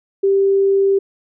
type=tone; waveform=sine; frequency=392.4 Hz; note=G4; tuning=2 cents sharp; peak=-11 dBFS; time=0.23-0.99 s; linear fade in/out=10 ms; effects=none